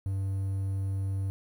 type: tone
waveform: triangle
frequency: 97 Hz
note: G2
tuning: 18 cents flat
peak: -26 dBFS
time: 0.06-1.3 s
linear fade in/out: 0 ms
effects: 10-bit